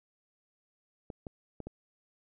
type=clicks; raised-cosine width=2 ms; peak=-27 dBFS; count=4; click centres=1.102 / 1.268 / 1.603 / 1.67 s; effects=none